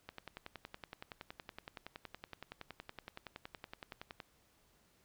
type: click train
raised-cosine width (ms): 0.3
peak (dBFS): -29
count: 45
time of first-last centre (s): 0.09-4.202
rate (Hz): 10.7
effects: pink hiss -71 dBFS RMS until 5.04 s